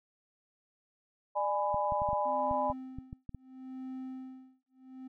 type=chord; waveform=sine; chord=G# diminished; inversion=second; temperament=just; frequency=598 / 830.6 / 996.7 Hz; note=D5 / G#5 / B5; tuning=+31 / 0 / +16 cents; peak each=-33 / -32 / -33 dBFS; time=1.35-2.73 s; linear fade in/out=20 ms
type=clicks; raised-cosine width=5 ms; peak=-29 dBFS; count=11; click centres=1.744 / 1.922 / 2.019 / 2.089 / 2.131 / 2.512 / 2.7 / 2.986 / 3.129 / 3.293 / 3.347 s
type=tone with tremolo; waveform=triangle; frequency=260 Hz; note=C4; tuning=11 cents flat; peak=-36 dBFS; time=2.25-5.08 s; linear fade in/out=10 ms; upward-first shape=sine; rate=0.73 Hz; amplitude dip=100%
effects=none